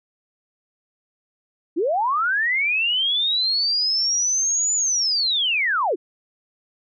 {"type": "linear two-way sweep", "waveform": "sine", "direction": "up then down", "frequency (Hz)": [289, 7040, 289], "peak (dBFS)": -18, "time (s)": [1.76, 5.96], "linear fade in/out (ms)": 20, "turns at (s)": 4.74, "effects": []}